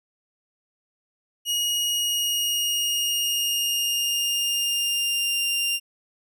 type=tone with pitch glide; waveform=sawtooth; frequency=2883 to 2791 Hz; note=F#7 to F7; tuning=-46 to -2 cents; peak=-19 dBFS; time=1.45-5.8 s; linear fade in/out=50 ms; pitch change=-56 cents; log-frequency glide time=1.93-5.41 s; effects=none